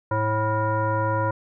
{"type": "tone with frequency modulation", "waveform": "sine", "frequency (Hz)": 543, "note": "C#5", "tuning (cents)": -36, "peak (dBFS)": -20, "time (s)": [0.11, 1.31], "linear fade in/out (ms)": 5, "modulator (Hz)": 435, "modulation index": 1.6, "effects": []}